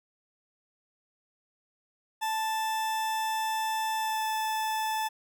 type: tone with pitch glide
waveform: 40% pulse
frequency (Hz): 880 to 873.9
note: A5 to A5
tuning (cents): 0 to -12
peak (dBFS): -27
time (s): 2.21-5.09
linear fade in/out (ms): 20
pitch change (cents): -12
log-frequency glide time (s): 3.97-4.24
effects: none